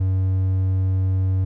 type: tone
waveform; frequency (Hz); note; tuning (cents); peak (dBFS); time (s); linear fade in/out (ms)
triangle; 94.3; F#2; +33; -15; 0-1.45; 10
effects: none